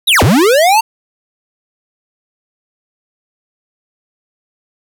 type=linear two-way sweep; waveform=square; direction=down then up; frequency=4029 to 74.3 to 926 Hz; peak=-7 dBFS; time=0.07-0.81 s; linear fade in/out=10 ms; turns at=0.23 s; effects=none